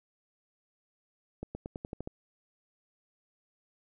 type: accelerating click train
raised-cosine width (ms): 2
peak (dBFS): -24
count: 8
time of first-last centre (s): 1.43-2.074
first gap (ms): 120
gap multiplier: 0.91
effects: none